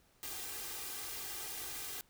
white noise with comb filter, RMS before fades -43 dBFS, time 0.23-2.01 s, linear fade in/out 0 ms, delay 2.5 ms, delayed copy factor +0.7, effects pink hiss -69 dBFS RMS until 2.09 s

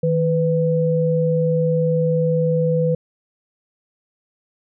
sine tone pair together, 159 / 498.7 Hz, D#3 / B4, +38 / +17 cents, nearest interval octave + minor sixth, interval 1979 cents, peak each -18 dBFS, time 0.03-2.95 s, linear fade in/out 5 ms, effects none

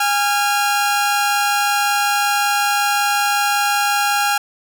sawtooth tone pair together, 820 / 1381.8 Hz, G#5 / F6, -22 / -19 cents, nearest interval major sixth, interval 903 cents, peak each -13 / -16 dBFS, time 0-4.38 s, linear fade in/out 5 ms, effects none

